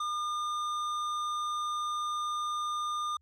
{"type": "tone with tanh clipping", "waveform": "triangle", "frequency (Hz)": 1209, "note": "D6", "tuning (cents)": 50, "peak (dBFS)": -32, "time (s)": [0, 3.17], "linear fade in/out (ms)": 5, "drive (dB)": 16, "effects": ["added 75 Hz sine -65 dBFS peak until 3.21 s", "MP3 96 kbps"]}